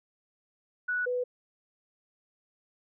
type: tone pair in turn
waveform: sine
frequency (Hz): 1474 / 495.9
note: F#6 / B4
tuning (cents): -7 / +7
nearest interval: octave + perfect fifth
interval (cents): 1886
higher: first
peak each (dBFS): -27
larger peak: neither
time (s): 0.88-1.06 / 1.06-1.24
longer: neither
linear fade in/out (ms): 10
effects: none